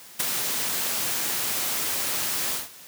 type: noise with ADSR envelope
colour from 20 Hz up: white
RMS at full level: -22 dBFS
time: 0.19-2.69 s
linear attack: 12 ms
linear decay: 15 ms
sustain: -5 dB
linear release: 160 ms
effects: white hiss -46 dBFS RMS until 2.87 s + high-pass 100 Hz 12 dB/octave